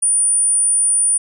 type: tone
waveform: sine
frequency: 9397 Hz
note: D9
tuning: in tune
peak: -12 dBFS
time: 0.02-1.18 s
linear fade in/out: 10 ms
effects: none